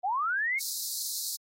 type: linear sweep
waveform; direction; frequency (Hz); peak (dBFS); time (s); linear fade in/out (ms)
sine; up; 696 to 2223; -26; 0.03-0.6; 20
type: high-pass noise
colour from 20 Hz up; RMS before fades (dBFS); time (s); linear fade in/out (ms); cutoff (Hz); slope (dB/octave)
pink; -34; 0.59-1.37; 20; 4000; 96
effects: AAC 48 kbps